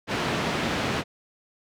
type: band-pass noise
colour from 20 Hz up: pink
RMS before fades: -27 dBFS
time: 0.07-1.04 s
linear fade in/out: 50 ms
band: 120 to 3600 Hz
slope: 12 dB/octave
effects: none